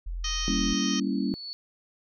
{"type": "tone", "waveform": "sine", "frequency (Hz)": 43, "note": "F1", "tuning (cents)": -26, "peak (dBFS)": -30, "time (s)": [0.06, 0.74], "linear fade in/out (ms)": 10}
{"type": "harmonic tone", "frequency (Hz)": 623, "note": "D#5", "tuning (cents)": 2, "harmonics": [2, 3, 4, 5, 6, 7, 8, 9, 10], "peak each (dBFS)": [-40, -40, -42, -34, -43, -38, -44, -33, -40], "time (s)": [0.24, 1], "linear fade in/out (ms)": 5}
{"type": "tone with exponential growth", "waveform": "sine", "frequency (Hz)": 4435, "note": "C#8", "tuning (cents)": 0, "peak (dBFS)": -33, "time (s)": [0.42, 1.53], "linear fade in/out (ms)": 0, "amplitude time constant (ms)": 240}
{"type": "chord", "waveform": "sine", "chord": "G diminished seventh", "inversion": "none", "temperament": "equal", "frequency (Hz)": [196, 233.1, 277.2, 329.6], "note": ["G3", "Bb3", "Db4", "Fb4"], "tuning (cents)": [0, 0, 0, 0], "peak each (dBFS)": [-29, -31, -29, -34], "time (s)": [0.48, 1.34], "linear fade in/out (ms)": 0}
{"effects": []}